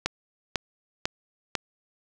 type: click train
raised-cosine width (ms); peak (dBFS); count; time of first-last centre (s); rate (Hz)
0.2; -7; 4; 0.06-1.553; 2.01
effects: none